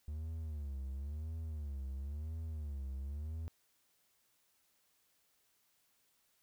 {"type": "tone with vibrato", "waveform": "triangle", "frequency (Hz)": 73.42, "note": "D2", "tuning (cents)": 0, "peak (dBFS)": -37, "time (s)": [0.08, 3.48], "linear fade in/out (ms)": 0, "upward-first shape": "sine", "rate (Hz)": 0.97, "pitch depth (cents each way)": 170, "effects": ["white hiss -75 dBFS RMS until 6.42 s"]}